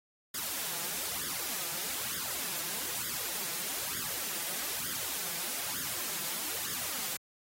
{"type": "noise with flanger", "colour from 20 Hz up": "white", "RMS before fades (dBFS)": -36, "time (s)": [0.34, 7.17], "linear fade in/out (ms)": 5, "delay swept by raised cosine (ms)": [0.58, 5.98], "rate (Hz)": 1.1, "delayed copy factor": 0.85, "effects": ["high-pass 80 Hz 12 dB/octave", "AAC 48 kbps"]}